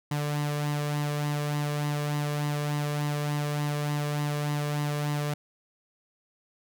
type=tone with flanger; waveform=sawtooth; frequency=147.3 Hz; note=D3; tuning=6 cents sharp; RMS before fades=-29 dBFS; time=0.11-5.34 s; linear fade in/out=5 ms; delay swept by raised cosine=1 to 1.8 ms; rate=3.4 Hz; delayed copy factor=+0.5; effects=none

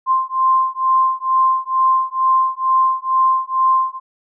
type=beating tone pair; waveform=sine; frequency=1046.5 / 1048.7 Hz; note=C6 / C6; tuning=0 / +4 cents; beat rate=2.2 Hz; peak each=-16 dBFS; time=0.06-4 s; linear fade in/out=50 ms; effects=none

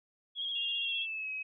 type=tone with vibrato; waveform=sine; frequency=3290 Hz; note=G#7; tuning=17 cents flat; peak=-33 dBFS; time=0.35-1.07 s; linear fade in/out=50 ms; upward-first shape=square; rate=15 Hz; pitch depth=28 cents each way
type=tone with pitch glide; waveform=sine; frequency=2794 to 2547 Hz; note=F7 to D#7; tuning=0 to +40 cents; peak=-35 dBFS; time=0.55-1.43 s; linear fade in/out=10 ms; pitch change=-160 cents; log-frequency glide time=0.77-1.3 s
effects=none

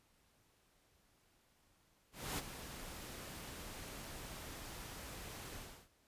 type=noise with ADSR envelope; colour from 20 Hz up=pink; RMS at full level=-39 dBFS; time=2.12-5.89 s; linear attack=260 ms; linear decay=28 ms; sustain=-10 dB; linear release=340 ms; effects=pink hiss -73 dBFS RMS until 6.07 s + resampled to 32000 Hz

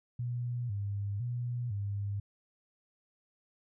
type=tone with vibrato; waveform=sine; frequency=110.7 Hz; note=A2; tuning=11 cents sharp; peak=-32 dBFS; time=0.19-2.2 s; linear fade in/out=5 ms; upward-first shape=square; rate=0.99 Hz; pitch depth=160 cents each way; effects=none

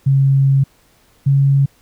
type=tone pair in turn; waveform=sine; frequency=136.5 / 138.41 Hz; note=C#3 / C#3; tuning=-26 / -2 cents; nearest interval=unison; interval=24 cents; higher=second; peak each=-9 dBFS; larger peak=neither; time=0.06-0.64 / 1.26-1.66 s; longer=first; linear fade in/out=10 ms; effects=pink hiss -54 dBFS RMS until 1.81 s

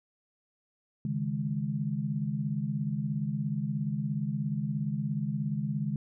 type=chord; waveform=sine; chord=C# suspended second; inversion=none; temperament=equal; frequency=138.59 / 155.56 / 207.7 Hz; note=C#3 / D#3 / G#3; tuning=0 / 0 / 0 cents; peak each=-33 dBFS; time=1.05-5.96 s; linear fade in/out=2 ms; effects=none

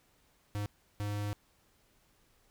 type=tone bursts at uneven times; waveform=square; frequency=103.2 Hz; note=G#2; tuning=10 cents flat; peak=-34 dBFS; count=2; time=0.55-0.66 / 1-1.33 s; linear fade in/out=0 ms; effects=pink hiss -69 dBFS RMS until 2.5 s

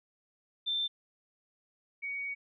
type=tone pair in turn; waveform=sine; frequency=3563 / 2245 Hz; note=A7 / C#7; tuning=+21 / +21 cents; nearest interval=minor sixth; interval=800 cents; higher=first; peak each=-29 / -34 dBFS; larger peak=first; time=0.66-0.88 / 2.02-2.35 s; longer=second; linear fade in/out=20 ms; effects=none

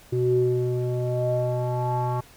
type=tone with low-pass filter sweep; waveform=square; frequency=123.8 Hz; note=B2; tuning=5 cents sharp; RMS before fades=-24 dBFS; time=0.12-2.21 s; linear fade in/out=10 ms; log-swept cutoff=330 to 1000 Hz; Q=6.9; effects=pink hiss -51 dBFS RMS until 2.36 s

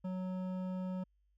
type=tone with hard clipping; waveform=sine; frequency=185 Hz; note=F#3; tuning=in tune; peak=-38 dBFS; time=0.04-1.04 s; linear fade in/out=10 ms; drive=11 dB; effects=added 50 Hz sine -70 dBFS peak until 1.37 s

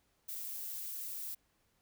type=noise; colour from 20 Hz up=violet; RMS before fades=-42 dBFS; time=0.28-1.35 s; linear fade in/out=10 ms; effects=pink hiss -75 dBFS RMS until 1.81 s

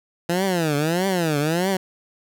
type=tone with vibrato; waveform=15% pulse; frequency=167.4 Hz; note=E3; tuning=27 cents sharp; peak=-13 dBFS; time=0.29-1.77 s; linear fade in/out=5 ms; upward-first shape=triangle; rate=1.6 Hz; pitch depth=290 cents each way; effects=none

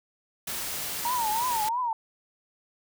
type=noise; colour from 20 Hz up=white; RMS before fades=-33 dBFS; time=0.47-1.69 s; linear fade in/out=5 ms
type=tone with vibrato; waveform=sine; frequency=924 Hz; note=A#5; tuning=16 cents flat; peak=-25 dBFS; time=1.05-1.93 s; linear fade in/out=2 ms; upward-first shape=triangle; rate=3 Hz; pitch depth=180 cents each way
effects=none

